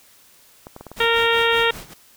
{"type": "clicks", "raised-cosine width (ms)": 1, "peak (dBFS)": -22, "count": 5, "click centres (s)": [0.669, 0.764, 0.81, 0.867, 0.916]}
{"type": "noise with tremolo", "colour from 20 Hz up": "pink", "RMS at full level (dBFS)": -35, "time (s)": [0.96, 1.94], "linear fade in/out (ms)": 10, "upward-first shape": "sine", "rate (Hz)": 5.2, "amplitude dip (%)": 80}
{"type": "harmonic tone", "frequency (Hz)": 462.1, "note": "A#4", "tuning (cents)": -15, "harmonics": [1, 2, 3, 4, 5, 6, 7, 8], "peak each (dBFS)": [-20, -24, -23, -23, -27, -25, -25, -28], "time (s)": [1, 1.71], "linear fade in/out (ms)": 5}
{"effects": ["white hiss -52 dBFS RMS until 2.16 s"]}